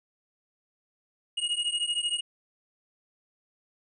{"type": "beating tone pair", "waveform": "square", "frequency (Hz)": [2869, 2882], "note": ["F7", "F#7"], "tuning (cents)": [46, -46], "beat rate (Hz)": 13, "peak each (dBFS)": [-31, -30], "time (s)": [1.37, 2.21], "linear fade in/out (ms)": 10, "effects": ["resampled to 24000 Hz"]}